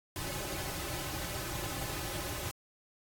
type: noise with comb filter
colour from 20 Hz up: pink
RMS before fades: -38 dBFS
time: 0.16-2.51 s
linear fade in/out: 0 ms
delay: 4.3 ms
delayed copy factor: -0.95
effects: AAC 64 kbps